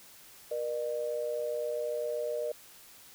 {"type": "tone pair together", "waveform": "sine", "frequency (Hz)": [475.8, 603.5], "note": ["A#4", "D5"], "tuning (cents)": [35, 47], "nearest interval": "major third", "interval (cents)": 412, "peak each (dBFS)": [-34, -33], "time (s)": [0.51, 2.52], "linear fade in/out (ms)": 5, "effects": ["white hiss -54 dBFS RMS until 3.14 s"]}